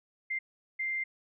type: tone bursts at uneven times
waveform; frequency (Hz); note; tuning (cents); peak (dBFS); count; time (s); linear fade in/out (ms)
sine; 2094; C7; +1; -30; 2; 0.3-0.39 / 0.79-1.04; 10
effects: none